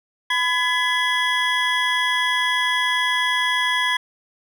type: tone cluster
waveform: triangle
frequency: 1002 / 1694 / 2005 / 3326 Hz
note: B5 / G#6 / B6 / G#7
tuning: +25 / +34 / +26 / +2 cents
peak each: -22 dBFS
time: 0.3-3.97 s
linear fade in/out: 5 ms
effects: none